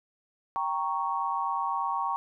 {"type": "chord", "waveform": "sine", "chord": "G diminished", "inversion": "none", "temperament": "equal", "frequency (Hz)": [784, 932.3, 1108.7], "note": ["G5", "Bb5", "Db6"], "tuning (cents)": [0, 0, 0], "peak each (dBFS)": [-33, -31, -30], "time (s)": [0.56, 2.16], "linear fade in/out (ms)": 0, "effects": []}